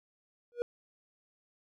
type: tone with exponential growth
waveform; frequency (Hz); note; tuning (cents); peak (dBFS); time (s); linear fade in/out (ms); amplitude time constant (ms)
triangle; 480; B4; -49; -23; 0.52-0.62; 0; 20
effects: none